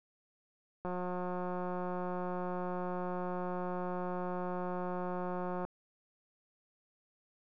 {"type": "click train", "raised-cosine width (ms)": 1, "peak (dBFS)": -25, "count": 865, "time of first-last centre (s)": [0.85, 5.65], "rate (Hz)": 180, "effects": []}